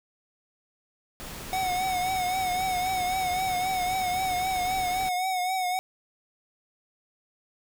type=noise; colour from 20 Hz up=pink; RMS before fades=-39 dBFS; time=1.2-5.09 s; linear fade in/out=0 ms
type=tone with vibrato; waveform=square; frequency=740 Hz; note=F#5; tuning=in tune; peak=-26 dBFS; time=1.53-5.79 s; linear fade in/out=0 ms; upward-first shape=triangle; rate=3.8 Hz; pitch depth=58 cents each way
effects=none